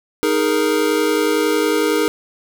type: chord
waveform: square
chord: D# suspended fourth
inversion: none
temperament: equal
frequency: 311.1 / 415.3 / 466.2 Hz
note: D#4 / G#4 / A#4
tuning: 0 / 0 / 0 cents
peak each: -20 dBFS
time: 0.23-2.08 s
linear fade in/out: 0 ms
effects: none